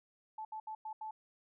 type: tone bursts at uneven times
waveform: sine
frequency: 870 Hz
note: A5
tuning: 20 cents flat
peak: -40 dBFS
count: 5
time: 0.38-0.45 / 0.52-0.6 / 0.67-0.75 / 0.85-0.93 / 1.01-1.11 s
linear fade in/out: 5 ms
effects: none